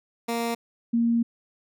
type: tone pair in turn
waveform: 15% pulse / sine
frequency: 233.1 / 233.1 Hz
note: A#3 / A#3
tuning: 0 / 0 cents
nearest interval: unison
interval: 0 cents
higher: neither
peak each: -19 / -19 dBFS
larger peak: neither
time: 0.28-0.55 / 0.93-1.23 s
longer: second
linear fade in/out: 10 ms
effects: none